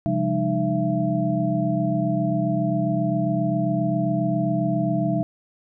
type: tone cluster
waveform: sine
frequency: 132.9 / 173.1 / 200.5 / 305.1 / 670 Hz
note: C3 / F3 / G3 / D#4 / E5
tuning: +27 / -15 / +39 / -34 / +28 cents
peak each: -26 dBFS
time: 0.06-5.23 s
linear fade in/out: 0 ms
effects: none